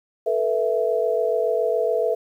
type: chord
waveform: sine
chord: A suspended second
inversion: none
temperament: equal with one note detuned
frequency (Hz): 440 / 487.1 / 659.3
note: A4 / B4 / E5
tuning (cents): 0 / -24 / 0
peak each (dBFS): -23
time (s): 0.26-2.15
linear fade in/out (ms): 10
effects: 9-bit